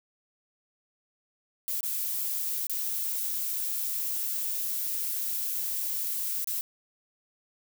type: noise with dropouts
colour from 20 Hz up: violet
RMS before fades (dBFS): -31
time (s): 1.68-6.61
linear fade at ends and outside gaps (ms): 0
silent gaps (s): 1.807-1.831 / 2.668-2.696 / 6.444-6.473
effects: none